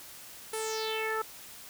sawtooth tone with low-pass filter sweep, 440 Hz, A4, in tune, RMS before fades -33 dBFS, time 0.53-1.22 s, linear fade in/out 5 ms, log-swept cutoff 11000 to 1300 Hz, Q 4.7, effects white hiss -48 dBFS RMS until 1.69 s

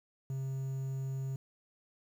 triangle tone with quantisation, 133.8 Hz, C3, 39 cents sharp, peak -32 dBFS, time 0.3-1.36 s, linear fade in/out 2 ms, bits 10, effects none

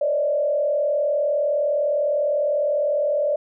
sine tone with frequency modulation, 587.3 Hz, D5, in tune, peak -18 dBFS, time 0.01-3.36 s, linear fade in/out 5 ms, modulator 39.8 Hz, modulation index 0.9, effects none

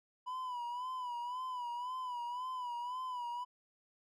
triangle tone with vibrato, 989 Hz, B5, 2 cents sharp, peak -36 dBFS, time 0.26-3.45 s, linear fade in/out 20 ms, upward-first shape sine, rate 1.9 Hz, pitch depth 67 cents each way, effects none

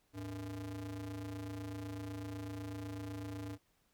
square ring-modulated tone, 92.5 Hz, F#2, in tune, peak -39 dBFS, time 0.13-3.58 s, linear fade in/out 50 ms, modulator 199 Hz, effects pink hiss -75 dBFS RMS until 3.93 s

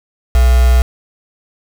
sine tone with quantisation, 61.74 Hz, B1, in tune, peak -6 dBFS, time 0.35-0.82 s, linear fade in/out 0 ms, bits 3, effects none

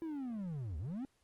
triangle linear two-way sweep, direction down then up, 335.7 to 69.3 to 279.8 Hz, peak -36 dBFS, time 0.02-1.05 s, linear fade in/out 0 ms, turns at 0.78 s, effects pink hiss -75 dBFS RMS until 1.23 s + Opus 32 kbps

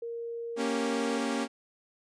sine tone, 466.2 Hz, A#4, in tune, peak -34 dBFS, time 0.02-1.18 s, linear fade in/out 5 ms
sawtooth chord, G diminished, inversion first, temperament equal, 233.1 / 277.2 / 392 Hz, Bb3 / Db4 / G4, 0 / 0 / 0 cents, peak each -28 / -28 / -33 dBFS, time 0.56-1.48 s, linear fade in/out 50 ms
effects resampled to 22050 Hz

